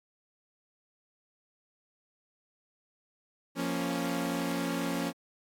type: chord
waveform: sawtooth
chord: Bb minor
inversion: second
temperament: equal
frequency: 174.61 / 233.1 / 277.2 Hz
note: F3 / Bb3 / Db4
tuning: 0 / 0 / 0 cents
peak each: -31 / -32 / -29 dBFS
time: 3.55-5.13 s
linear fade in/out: 50 ms
effects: AAC 64 kbps